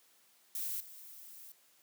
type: noise with level steps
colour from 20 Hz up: violet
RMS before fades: -38 / -52 dBFS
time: 0.55-1.52 s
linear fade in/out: 2 ms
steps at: 0.8 s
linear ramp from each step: 5 ms
effects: white hiss -67 dBFS RMS until 1.82 s + high-pass 200 Hz 12 dB/octave